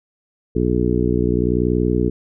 harmonic tone, 60.8 Hz, B1, 26 cents flat, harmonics 1 / 2 / 3 / 4 / 5 / 6 / 7, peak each -23 / -23 / -23 / -23 / -23 / -23 / -23 dBFS, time 0.55-2.1 s, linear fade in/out 10 ms, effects none

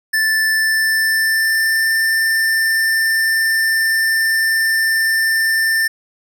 square tone with pitch glide, 1760 to 1788.7 Hz, A6 to A6, 0 to +28 cents, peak -14 dBFS, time 0.13-5.88 s, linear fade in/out 10 ms, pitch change +28 cents, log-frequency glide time 0.52-1.92 s, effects none

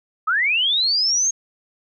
sine linear sweep, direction up, 1215 to 6550 Hz, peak -16 dBFS, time 0.27-1.31 s, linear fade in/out 10 ms, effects none

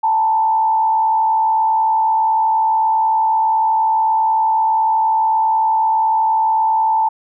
sine tone with frequency modulation, 884 Hz, A5, 8 cents sharp, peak -12 dBFS, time 0.03-7.09 s, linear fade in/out 10 ms, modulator 70.4 Hz, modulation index 0.5, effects none

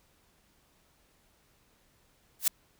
blue noise with exponential growth, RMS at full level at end -18 dBFS, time 2.39-2.48 s, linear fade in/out 5 ms, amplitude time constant 18 ms, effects pink hiss -67 dBFS RMS until 2.79 s

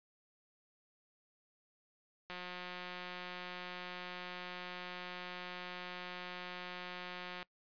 click train, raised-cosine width 0.3 ms, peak -29 dBFS, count 924, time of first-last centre 2.3-7.428 s, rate 180 Hz, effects noise-tail reverb RT60 0.1 s tail -23 dB re dry + resampled to 11025 Hz

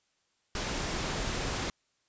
pink noise, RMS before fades -33 dBFS, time 0.55-1.7 s, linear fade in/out 2 ms, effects white hiss -74 dBFS RMS until 2.08 s + resampled to 16000 Hz

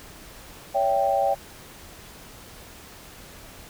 sine chord, C# diminished, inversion none, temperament equal with one note detuned, 561.8 / 659.3 / 784 Hz, C#5 / E5 / G5, +23 / 0 / 0 cents, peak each -24 / -26 / -22 dBFS, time 0.74-1.35 s, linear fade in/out 20 ms, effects pink hiss -45 dBFS RMS until 3.69 s

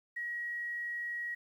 sine tone, 1904 Hz, A#6, 36 cents sharp, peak -35 dBFS, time 0.16-1.35 s, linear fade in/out 10 ms, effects 11-bit

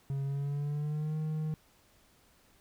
triangle tone with pitch glide, 137.7 to 155.46 Hz, C#3 to D#3, -11 to -1 cents, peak -29 dBFS, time 0.1-1.54 s, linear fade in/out 0 ms, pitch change +210 cents, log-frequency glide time 0.24-1.17 s, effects pink hiss -65 dBFS RMS until 2.6 s

